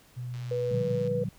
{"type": "tone with pitch glide", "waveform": "sine", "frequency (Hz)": [123.47, 122.69], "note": ["B2", "B2"], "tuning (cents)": [0, -11], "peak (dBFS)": -33, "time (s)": [0.16, 0.96], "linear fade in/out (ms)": 20, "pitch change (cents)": -11, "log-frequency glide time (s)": [0.41, 0.56]}
{"type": "click train", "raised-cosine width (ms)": 0.2, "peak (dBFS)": -33, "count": 87, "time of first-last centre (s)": [0.34, 1.075], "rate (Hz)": 117}
{"type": "tone", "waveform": "sine", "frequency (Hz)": 490, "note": "B4", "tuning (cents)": -14, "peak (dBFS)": -27, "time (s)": [0.51, 1.24], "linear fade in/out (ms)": 5}
{"type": "chord", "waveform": "sine", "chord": "G minor seventh", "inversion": "first", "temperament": "just", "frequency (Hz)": [117.6, 147, 176.4, 196], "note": ["Bb2", "D3", "F3", "G3"], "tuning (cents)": [16, 2, 18, 0], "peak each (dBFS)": [-34, -35, -35, -37], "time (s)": [0.71, 1.29], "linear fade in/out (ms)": 5}
{"effects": ["pink hiss -58 dBFS RMS until 1.38 s"]}